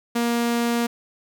sawtooth tone, 235.9 Hz, A#3, 21 cents sharp, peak -16 dBFS, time 0.15-0.87 s, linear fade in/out 10 ms, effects none

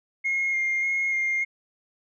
sine tone with vibrato, 2136 Hz, C7, 35 cents sharp, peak -21 dBFS, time 0.24-1.45 s, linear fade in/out 20 ms, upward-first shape square, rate 1.7 Hz, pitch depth 14 cents each way, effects tanh soft clip ceiling -19 dBFS

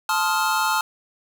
square chord, F dominant seventh, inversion first, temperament just, 873.1 / 1047.7 / 1257.2 / 1396.9 Hz, A5 / C6 / Eb6 / F6, -14 / +2 / +18 / 0 cents, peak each -24 / -28 / -27 / -25 dBFS, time 0.09-0.81 s, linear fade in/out 2 ms, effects none

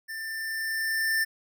square tone with level ramp, 1785 Hz, A6, 24 cents sharp, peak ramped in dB -35 to -23 dBFS, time 0.08-1.25 s, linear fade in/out 20 ms, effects none

